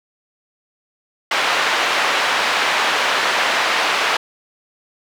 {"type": "band-pass noise", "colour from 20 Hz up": "pink", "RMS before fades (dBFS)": -18, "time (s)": [1.31, 4.17], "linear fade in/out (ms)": 5, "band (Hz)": [830, 3300], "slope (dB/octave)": 12, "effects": []}